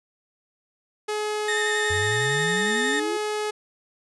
sawtooth tone, 423.2 Hz, G#4, 33 cents sharp, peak -21 dBFS, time 1.08-3.51 s, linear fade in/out 10 ms
35% pulse tone with vibrato, 1822 Hz, A#6, 40 cents flat, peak -22 dBFS, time 1.48-3 s, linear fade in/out 5 ms, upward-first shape sine, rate 11 Hz, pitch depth 22 cents each way
sine exponential sweep, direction up, 87.6 to 363.3 Hz, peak -28 dBFS, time 1.9-3.17 s, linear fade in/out 5 ms
effects resampled to 24000 Hz

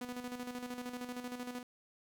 sawtooth tone with tremolo, 246.9 Hz, B3, in tune, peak -35 dBFS, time 0.01-1.63 s, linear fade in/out 5 ms, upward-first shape square, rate 13 Hz, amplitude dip 55%, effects none

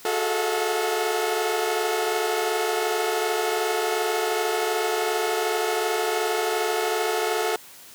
sawtooth tone cluster, 364.5 / 415.6 / 438.3 / 644 / 716 Hz, F#4 / G#4 / A4 / E5 / F5, -26 / +1 / -7 / -41 / +43 cents, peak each -26 / -30 / -21 / -30 / -26 dBFS, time 0.05-7.56 s, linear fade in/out 2 ms, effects white hiss -46 dBFS RMS until 7.94 s + high-pass 80 Hz 12 dB/octave

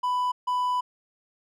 triangle tone pair in turn, 994 / 994 Hz, B5 / B5, +11 / +11 cents, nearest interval unison, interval 0 cents, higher neither, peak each -21 dBFS, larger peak neither, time 0.03-0.32 / 0.47-0.81 s, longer second, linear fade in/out 10 ms, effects none

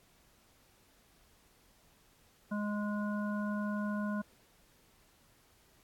harmonic tone, 207.7 Hz, G#3, in tune, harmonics 1 / 3 / 5 / 7, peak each -33 / -43 / -44 / -44 dBFS, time 2.51-4.22 s, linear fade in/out 10 ms, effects pink hiss -66 dBFS RMS until 5.83 s + AAC 64 kbps

